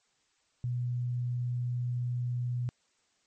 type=tone; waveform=sine; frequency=122.6 Hz; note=B2; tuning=12 cents flat; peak=-29 dBFS; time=0.64-2.69 s; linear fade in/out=0 ms; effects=white hiss -72 dBFS RMS until 3.26 s + MP3 32 kbps